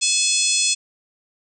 harmonic tone with a mistuned harmonic, 853 Hz, G#5, 46 cents sharp, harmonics 3 / 4 / 5 / 6 / 7 / 8 / 9 / 10, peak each -25 / -25 / -25 / -25 / -25 / -25 / -25 / -25 dBFS, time 0.01-0.75 s, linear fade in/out 20 ms, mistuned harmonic 3, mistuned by +19 cents, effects none

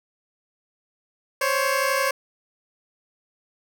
15% pulse tone pair together, 527 / 558.6 Hz, C5 / C#5, +12 / +13 cents, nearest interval minor second, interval 101 cents, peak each -17 dBFS, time 1.41-2.11 s, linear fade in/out 5 ms, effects none

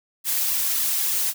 blue noise with flanger, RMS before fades -23 dBFS, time 0.24-1.34 s, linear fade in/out 50 ms, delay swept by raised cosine 1.3 to 4 ms, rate 3.5 Hz, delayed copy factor -0.8, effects none

